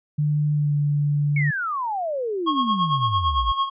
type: tone with pitch glide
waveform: sine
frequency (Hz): 148.9 to 145.92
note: D3 to D3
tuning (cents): +24 to -11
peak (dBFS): -18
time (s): 0.18-1.51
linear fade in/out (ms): 10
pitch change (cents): -35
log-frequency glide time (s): 0.52-0.74
type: exponential sweep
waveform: sine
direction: down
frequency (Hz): 2252 to 51.8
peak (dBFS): -23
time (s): 1.36-3.52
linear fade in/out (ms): 5
type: tone with tremolo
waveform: square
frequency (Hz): 1089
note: C#6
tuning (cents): -31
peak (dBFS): -18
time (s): 2.46-3.7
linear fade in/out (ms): 20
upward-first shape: sine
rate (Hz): 8.9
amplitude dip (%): 70
effects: resampled to 8000 Hz